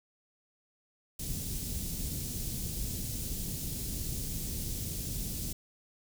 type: band-stop noise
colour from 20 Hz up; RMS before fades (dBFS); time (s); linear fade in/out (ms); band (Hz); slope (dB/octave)
pink; -36; 1.19-5.53; 5; 220 to 6100; 12
effects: none